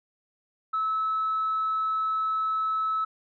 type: tone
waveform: sine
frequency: 1300 Hz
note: E6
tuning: 24 cents flat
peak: -23 dBFS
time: 0.73-3.05 s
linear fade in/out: 10 ms
effects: tanh soft clip ceiling -20 dBFS